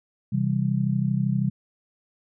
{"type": "chord", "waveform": "sine", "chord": "C major", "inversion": "none", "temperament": "just", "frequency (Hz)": [130.81, 163.52, 196.22], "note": ["C3", "E3", "G3"], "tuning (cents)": [0, -14, 2], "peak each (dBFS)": [-24, -27, -25], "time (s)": [0.32, 1.5], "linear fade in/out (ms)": 10, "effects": []}